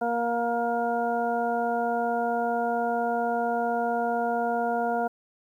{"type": "harmonic tone", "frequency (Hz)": 235.6, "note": "A#3", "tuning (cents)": 19, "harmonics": [1, 2, 3, 4, 6], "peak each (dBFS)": [-32, -30, -26, -35, -35], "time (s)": [0.01, 5.08], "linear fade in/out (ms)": 10, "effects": ["10-bit"]}